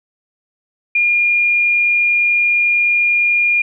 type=tone; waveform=sine; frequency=2417 Hz; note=D7; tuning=49 cents sharp; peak=-11 dBFS; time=0.95-3.62 s; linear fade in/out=5 ms; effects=none